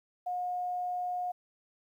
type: tone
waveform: sine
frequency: 720 Hz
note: F#5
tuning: 47 cents flat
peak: -31 dBFS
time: 0.26-1.32 s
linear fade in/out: 10 ms
effects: 11-bit